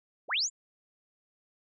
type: linear sweep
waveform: sine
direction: up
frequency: 233.1 to 7530 Hz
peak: -26 dBFS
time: 0.28-0.5 s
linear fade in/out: 50 ms
effects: none